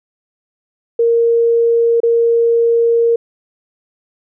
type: tone with dropouts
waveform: sine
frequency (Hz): 465.1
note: A#4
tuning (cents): -4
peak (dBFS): -9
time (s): 0.99-3.16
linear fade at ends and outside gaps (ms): 5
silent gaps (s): 2.003-2.032
effects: none